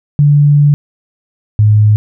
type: tone pair in turn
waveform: sine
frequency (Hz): 145.6 / 106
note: D3 / G#2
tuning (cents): -15 / +36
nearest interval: perfect fourth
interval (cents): 549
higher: first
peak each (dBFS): -4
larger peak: neither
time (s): 0.19-0.74 / 1.59-1.96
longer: first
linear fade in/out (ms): 0
effects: none